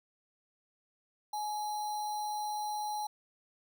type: tone with sample-and-hold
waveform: sine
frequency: 842 Hz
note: G#5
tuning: 24 cents sharp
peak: -33 dBFS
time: 1.33-3.07 s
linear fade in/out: 5 ms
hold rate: 4900 Hz
effects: none